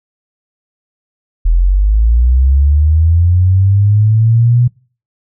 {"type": "linear sweep", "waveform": "sine", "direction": "up", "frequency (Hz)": [40.1, 123.47], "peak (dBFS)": -6, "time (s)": [1.45, 4.68], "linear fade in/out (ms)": 10, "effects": ["noise-tail reverb RT60 0.4 s tail -24 dB re dry"]}